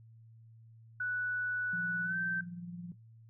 sine tone with pitch glide, 1480 to 1553.6 Hz, F#6 to G6, 0 to -16 cents, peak -32 dBFS, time 1-2.41 s, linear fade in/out 5 ms, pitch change +84 cents, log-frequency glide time 2.04-2.16 s
sine tone with tremolo, 174.61 Hz, F3, in tune, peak -39 dBFS, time 1.73-2.92 s, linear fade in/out 2 ms, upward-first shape sine, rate 19 Hz, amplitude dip 45%
effects noise-tail reverb RT60 0.3 s tail -19 dB re dry + added 113 Hz sine -54 dBFS peak until 3.29 s

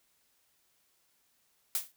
blue noise with exponential decay, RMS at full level -27 dBFS, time 1.75-1.92 s, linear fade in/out 0 ms, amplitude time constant 36 ms, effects white hiss -72 dBFS RMS until 1.96 s

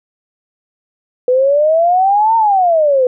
sine exponential two-way sweep, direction up then down, 493.9 to 920 to 493.9 Hz, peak -8 dBFS, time 1.28-3.07 s, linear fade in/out 2 ms, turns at 2.36 s, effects none

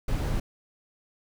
brown noise, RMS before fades -27 dBFS, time 0.08-0.4 s, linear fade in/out 5 ms, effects none

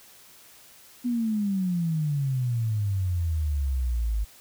sine exponential sweep, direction down, 248.7 to 51.2 Hz, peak -23 dBFS, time 1.04-4.25 s, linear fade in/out 20 ms, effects white hiss -52 dBFS RMS until 4.4 s

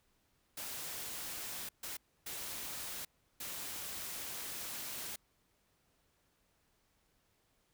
white noise bursts at uneven times, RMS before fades -43 dBFS, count 4, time 0.57-1.69 / 1.83-1.97 / 2.26-3.05 / 3.4-5.16 s, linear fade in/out 5 ms, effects pink hiss -75 dBFS RMS until 7.73 s

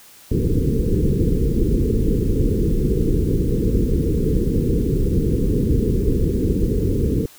pink low-pass noise, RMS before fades -18 dBFS, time 0.31-7.26 s, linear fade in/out 5 ms, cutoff 480 Hz, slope 96 dB/octave, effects white hiss -46 dBFS RMS until 7.38 s

